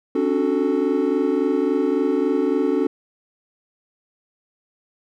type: chord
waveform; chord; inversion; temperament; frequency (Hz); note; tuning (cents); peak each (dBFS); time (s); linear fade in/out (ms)
triangle; D major seventh; third; equal with one note detuned; 270.1 / 293.7 / 370 / 440; C#4 / D4 / F#4 / A4; -45 / 0 / 0 / 0; -21; 0.15-2.87; 5
effects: none